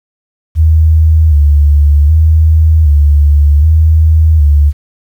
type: tone with vibrato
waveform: sine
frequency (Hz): 76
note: D#2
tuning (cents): -40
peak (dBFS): -3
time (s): 0.55-4.73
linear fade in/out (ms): 50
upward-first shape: square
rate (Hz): 0.65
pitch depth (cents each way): 70
effects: 7-bit